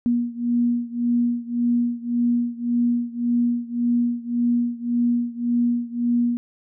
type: beating tone pair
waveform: sine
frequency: 238.6 / 240.4 Hz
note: A#3 / B3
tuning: +41 / -46 cents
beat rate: 1.8 Hz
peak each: -21 / -23 dBFS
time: 0.06-6.37 s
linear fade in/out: 0 ms
effects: none